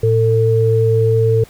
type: tone pair together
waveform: sine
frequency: 112.38 / 448.5 Hz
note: A2 / A4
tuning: +37 / +33 cents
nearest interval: 2 octaves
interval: 2396 cents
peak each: -13 dBFS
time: 0.03-1.44 s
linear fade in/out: 5 ms
effects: pink hiss -44 dBFS RMS until 1.49 s